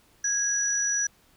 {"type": "tone pair together", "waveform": "sine", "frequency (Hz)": [1650, 5871], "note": ["G#6", "F#8"], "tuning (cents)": [-12, -14], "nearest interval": "octave + minor seventh", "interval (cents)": 2198, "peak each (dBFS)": [-30, -24], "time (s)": [0.24, 1.07], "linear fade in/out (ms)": 5, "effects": ["pink hiss -61 dBFS RMS until 1.36 s"]}